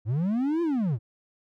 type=linear two-way sweep; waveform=triangle; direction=up then down; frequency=97.2 to 348.9 to 97.2 Hz; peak=-21 dBFS; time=0.05-0.99 s; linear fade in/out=50 ms; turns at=0.62 s; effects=none